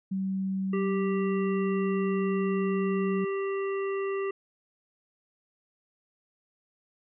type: tone with pitch glide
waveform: sine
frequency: 191.5 to 190.07 Hz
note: G3 to F#3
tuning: -40 to +47 cents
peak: -27 dBFS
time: 0.11-3.25 s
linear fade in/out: 10 ms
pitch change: -13 cents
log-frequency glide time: 0.87-2.67 s
type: harmonic tone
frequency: 392 Hz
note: G4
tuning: in tune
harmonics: 1 / 3 / 5 / 7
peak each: -28 / -38 / -42 / -45 dBFS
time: 0.73-4.31 s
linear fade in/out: 5 ms
effects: none